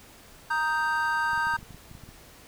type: chord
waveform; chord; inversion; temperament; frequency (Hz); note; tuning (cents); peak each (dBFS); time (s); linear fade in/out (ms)
triangle; Eb major; second; equal; 932.3 / 1244.5 / 1568; Bb5 / Eb6 / G6; 0 / 0 / 0; -26 / -30 / -25; 0.5-1.57; 10
type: clicks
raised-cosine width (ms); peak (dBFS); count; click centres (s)
5; -33; 12; 1.333 / 1.377 / 1.47 / 1.538 / 1.589 / 1.629 / 1.707 / 1.746 / 1.914 / 1.952 / 2.037 / 2.09
effects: pink hiss -51 dBFS RMS until 2.47 s